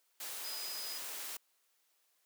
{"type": "tone in noise", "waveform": "sine", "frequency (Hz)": 4978, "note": "D#8", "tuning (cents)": 0, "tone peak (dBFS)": -43, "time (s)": [0.44, 0.98], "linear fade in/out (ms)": 5, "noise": "white", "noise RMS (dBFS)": -43, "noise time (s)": [0.2, 1.37], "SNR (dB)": -3, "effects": ["white hiss -75 dBFS RMS until 2.25 s", "high-pass 400 Hz 12 dB/octave"]}